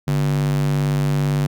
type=tone with high-pass filter; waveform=square; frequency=48.89 Hz; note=G1; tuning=4 cents flat; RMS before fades=-19 dBFS; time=0.07-1.47 s; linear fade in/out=10 ms; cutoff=150 Hz; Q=3.1; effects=none